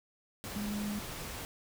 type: tone in noise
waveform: sine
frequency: 207.4 Hz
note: G#3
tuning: 2 cents flat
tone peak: -34 dBFS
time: 0.56-0.99 s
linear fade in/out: 0 ms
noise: pink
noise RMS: -42 dBFS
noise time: 0.44-1.45 s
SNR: +5 dB
effects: none